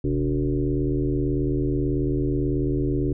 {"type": "tone with frequency modulation", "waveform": "sine", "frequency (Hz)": 210, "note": "G#3", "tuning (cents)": 19, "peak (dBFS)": -20, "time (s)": [0.04, 3.13], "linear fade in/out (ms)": 5, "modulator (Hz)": 78.3, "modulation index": 2.4, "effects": []}